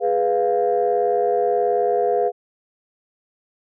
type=chord; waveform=sine; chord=F diminished; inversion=first; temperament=equal; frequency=415.3 / 493.9 / 698.5 Hz; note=Ab4 / Cb5 / F5; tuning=0 / 0 / 0 cents; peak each=-20 dBFS; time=0-2.32 s; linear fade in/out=50 ms; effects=tanh soft clip ceiling -9 dBFS